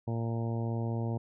harmonic tone, 115.3 Hz, A#2, 19 cents flat, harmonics 1 / 2 / 3 / 4 / 5 / 6 / 7 / 8, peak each -31 / -37 / -41 / -43 / -45 / -47 / -48 / -49 dBFS, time 0.07-1.18 s, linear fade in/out 10 ms, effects none

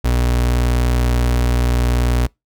35% pulse tone, 60.7 Hz, B1, 29 cents flat, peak -12 dBFS, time 0.04-2.27 s, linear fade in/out 10 ms, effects noise-tail reverb RT60 0.2 s tail -26 dB re dry

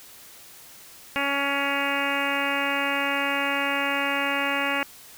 harmonic tone, 280 Hz, C#4, 18 cents sharp, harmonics 1 / 2 / 3 / 4 / 5 / 6 / 7 / 8 / 9 / 10, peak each -32 / -32 / -32 / -32 / -32 / -32 / -32 / -32 / -32 / -32 dBFS, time 1.16-4.83 s, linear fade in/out 0 ms, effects white hiss -47 dBFS RMS until 5.17 s

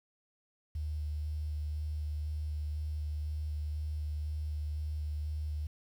sine tone with vibrato, 75.8 Hz, D#2, 45 cents flat, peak -33 dBFS, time 0.75-5.67 s, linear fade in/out 5 ms, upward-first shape square, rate 2 Hz, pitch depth 11 cents each way, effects 10-bit

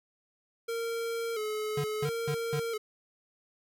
square tone with vibrato, 444.3 Hz, A4, 17 cents sharp, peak -32 dBFS, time 0.68-2.78 s, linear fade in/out 10 ms, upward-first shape square, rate 0.73 Hz, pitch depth 64 cents each way
square tone bursts, 146.3 Hz, D3, 6 cents flat, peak -31 dBFS, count 4, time 1.77-2.598 s, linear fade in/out 5 ms, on 72 ms, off 180 ms
effects none

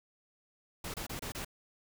pink noise bursts, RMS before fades -40 dBFS, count 5, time 0.84-1.448 s, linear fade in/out 5 ms, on 100 ms, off 27 ms, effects none

